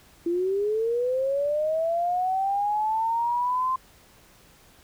sine linear sweep, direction up, 335.1 to 1046.5 Hz, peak -22 dBFS, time 0.26-3.76 s, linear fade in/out 5 ms, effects pink hiss -55 dBFS RMS until 4.83 s

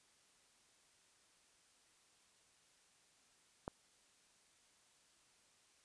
click, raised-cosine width 1 ms, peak -27 dBFS, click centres 3.679 s, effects white hiss -71 dBFS RMS until 5.84 s + resampled to 22050 Hz

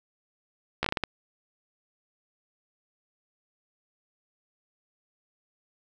slowing click train, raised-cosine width 0.3 ms, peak -10 dBFS, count 7, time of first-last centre 0.83-1.037 s, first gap 14 ms, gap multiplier 1.36, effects none

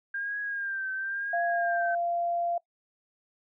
sine tone with vibrato, 1600 Hz, G6, 35 cents sharp, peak -30 dBFS, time 0.14-1.95 s, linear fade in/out 5 ms, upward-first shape triangle, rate 0.97 Hz, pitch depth 70 cents each way
sine tone, 690 Hz, F5, 21 cents flat, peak -26 dBFS, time 1.33-2.58 s, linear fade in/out 5 ms
effects noise-tail reverb RT60 0.1 s tail -21 dB re dry

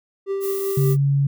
triangle tone with tremolo, 392 Hz, G4, in tune, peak -18 dBFS, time 0.26-0.97 s, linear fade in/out 50 ms, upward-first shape triangle, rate 5.2 Hz, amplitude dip 35%
violet noise, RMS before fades -32 dBFS, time 0.4-0.97 s, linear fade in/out 50 ms
sine tone, 140 Hz, C#3, 18 cents sharp, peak -15 dBFS, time 0.77-1.27 s, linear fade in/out 5 ms
effects none

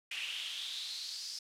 brown noise with high-pass filter sweep, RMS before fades -41 dBFS, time 0.11-1.39 s, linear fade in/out 5 ms, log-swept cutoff 2600 to 5200 Hz, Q 5.6, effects low-pass 11000 Hz 12 dB/octave

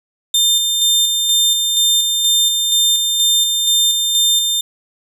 sawtooth tone with tremolo, 3600 Hz, A7, 39 cents sharp, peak -8 dBFS, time 0.34-4.61 s, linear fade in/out 5 ms, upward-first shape square, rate 2.1 Hz, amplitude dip 35%, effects none

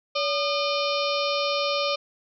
harmonic tone with a mistuned harmonic, 607 Hz, D#5, 43 cents flat, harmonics 1 / 2 / 4 / 5 / 6 / 7 / 8 / 9, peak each -26 / -29 / -32 / -33 / -34 / -34 / -35 / -36 dBFS, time 0.15-1.96 s, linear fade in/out 10 ms, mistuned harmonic 1, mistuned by -110 cents, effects none

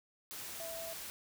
sine tone in noise, 659.3 Hz, E5, in tune, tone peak -43 dBFS, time 0.6-0.93 s, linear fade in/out 0 ms, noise white, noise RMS -45 dBFS, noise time 0.31-1.1 s, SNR -1 dB, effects none

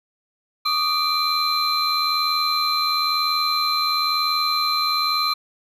triangle tone cluster, 1150 / 1231 / 2361 / 4088 Hz, D6 / D#6 / D7 / C8, -37 / -19 / +9 / -41 cents, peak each -25 / -22 / -29 / -20 dBFS, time 0.65-5.34 s, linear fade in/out 10 ms, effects none

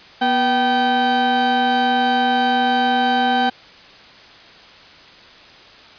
35% pulse tone pair together, 243.6 / 771.9 Hz, B3 / G5, -24 / -27 cents, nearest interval octave + minor sixth, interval 1997 cents, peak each -19 / -14 dBFS, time 0.21-3.5 s, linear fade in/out 10 ms, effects white hiss -43 dBFS RMS until 5.98 s + resampled to 11025 Hz

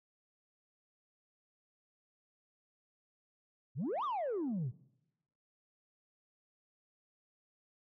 sine exponential two-way sweep, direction up then down, 110 to 1244.5 to 110 Hz, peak -31 dBFS, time 3.75-4.72 s, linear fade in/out 50 ms, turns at 4.04 s, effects noise-tail reverb RT60 0.9 s tail -23 dB re dry + tanh soft clip ceiling -32 dBFS

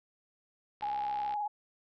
click train, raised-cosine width 0.3 ms, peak -31 dBFS, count 36, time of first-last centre 0.81-1.339 s, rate 66.2 Hz
sine tone with vibrato, 830.6 Hz, G#5, in tune, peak -31 dBFS, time 0.82-1.48 s, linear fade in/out 10 ms, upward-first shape sine, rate 19 Hz, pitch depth 37 cents each way
effects none

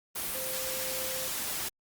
sine tone in noise, 521 Hz, C5, 7 cents flat, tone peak -39 dBFS, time 0.34-1.28 s, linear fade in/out 10 ms, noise white, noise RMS -34 dBFS, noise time 0.15-1.69 s, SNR -8 dB, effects Opus 32 kbps

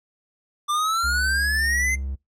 square exponential sweep, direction up, 1174.7 to 2094 Hz, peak -21 dBFS, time 0.68-1.96 s, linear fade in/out 20 ms
triangle tone with vibrato, 67.5 Hz, C#2, 45 cents flat, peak -24 dBFS, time 1.03-2.16 s, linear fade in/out 20 ms, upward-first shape sine, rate 19 Hz, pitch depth 44 cents each way
effects noise-tail reverb RT60 0.2 s tail -24 dB re dry + low-pass 12000 Hz 12 dB/octave

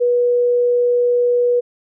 sine tone, 486.3 Hz, B4, 27 cents flat, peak -12 dBFS, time 0-1.61 s, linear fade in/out 20 ms, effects none

